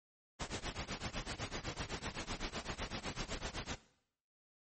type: noise with tremolo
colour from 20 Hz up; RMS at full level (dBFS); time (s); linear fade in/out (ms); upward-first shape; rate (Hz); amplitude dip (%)
pink; -38; 0.39-3.76; 20; triangle; 7.9; 100
effects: noise-tail reverb RT60 0.7 s tail -17 dB re dry + MP3 32 kbps